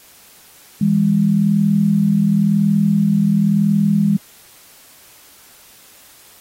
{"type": "tone pair together", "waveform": "sine", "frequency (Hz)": [162.75, 203.7], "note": ["E3", "G#3"], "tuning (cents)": [-22, -33], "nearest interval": "major third", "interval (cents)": 389, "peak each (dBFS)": [-17, -13], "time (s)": [0.81, 4.17], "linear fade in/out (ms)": 5, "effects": ["white hiss -46 dBFS RMS until 6.4 s", "AAC 48 kbps"]}